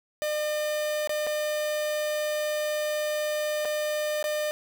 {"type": "tone with dropouts", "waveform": "45% pulse", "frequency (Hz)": 604, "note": "D5", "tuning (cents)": 48, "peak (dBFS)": -26, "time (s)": [0.22, 4.51], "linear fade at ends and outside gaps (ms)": 0, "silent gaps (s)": [[1.074, 1.094], [1.267, 1.271], [3.65, 3.654], [4.227, 4.241]], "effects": []}